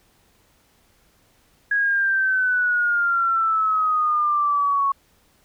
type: exponential sweep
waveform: sine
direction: down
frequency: 1658 to 1102 Hz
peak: -17 dBFS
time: 1.71-4.92 s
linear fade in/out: 5 ms
effects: pink hiss -60 dBFS RMS until 5.44 s